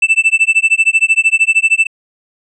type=tone with tremolo; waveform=triangle; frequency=2652 Hz; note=E7; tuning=10 cents sharp; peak=-3 dBFS; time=0.02-1.87 s; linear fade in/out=5 ms; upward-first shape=sine; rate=13 Hz; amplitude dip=100%; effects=resampled to 24000 Hz